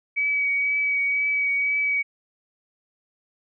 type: tone with vibrato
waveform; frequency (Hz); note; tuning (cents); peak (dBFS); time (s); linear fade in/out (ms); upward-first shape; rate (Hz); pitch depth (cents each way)
sine; 2272; C#7; +42; -20; 0.16-2.03; 20; triangle; 2; 19
effects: none